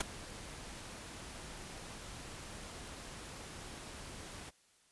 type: noise with ADSR envelope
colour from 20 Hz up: pink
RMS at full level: -29 dBFS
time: 0-4.51 s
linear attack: 7 ms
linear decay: 14 ms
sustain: -19 dB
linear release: 26 ms
effects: white hiss -69 dBFS RMS until 4.91 s + resampled to 24000 Hz